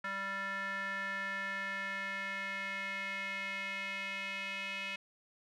square tone with band-pass filter sweep, 195.7 Hz, G3, 3 cents flat, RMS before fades -39 dBFS, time 0.04-4.96 s, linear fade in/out 5 ms, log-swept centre 1600 to 2500 Hz, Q 4.3, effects none

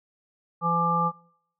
harmonic tone, 169.4 Hz, E3, 48 cents sharp, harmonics 1 / 3 / 5 / 7, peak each -28 / -33 / -28 / -23 dBFS, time 0.61-1.12 s, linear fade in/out 50 ms, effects noise-tail reverb RT60 0.7 s tail -23 dB re dry

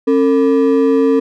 triangle ring-modulated tone, 361.7 Hz, F#4, 39 cents flat, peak -4 dBFS, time 0.07-1.2 s, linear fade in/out 10 ms, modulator 90.3 Hz, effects none

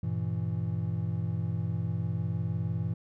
triangle chord, E diminished, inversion first, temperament just, 98.89 / 118.67 / 164.81 Hz, G2 / Bb2 / E3, +16 / +31 / 0 cents, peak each -31 dBFS, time 0.03-2.94 s, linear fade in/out 5 ms, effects none

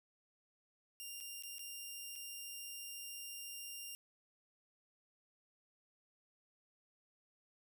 10% pulse tone with dropouts, 2794 Hz, F7, in tune, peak -37 dBFS, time 1-3.95 s, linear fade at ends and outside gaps 0 ms, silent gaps 1.203-1.208 / 1.424-1.435 / 1.583-1.593 / 2.155-2.16 s, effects none

